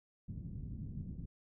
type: low-pass noise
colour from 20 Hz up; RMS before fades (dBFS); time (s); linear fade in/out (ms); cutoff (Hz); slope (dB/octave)
white; -44; 0.28-1.26; 5; 190; 24
effects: none